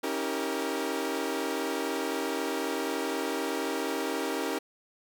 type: chord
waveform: sawtooth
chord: C# diminished seventh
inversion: none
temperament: equal with one note detuned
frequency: 277.2 / 321.2 / 392 / 466.2 Hz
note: C#4 / E4 / G4 / Bb4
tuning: 0 / -45 / 0 / 0 cents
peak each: -31 dBFS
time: 0.03-4.59 s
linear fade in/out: 10 ms
effects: none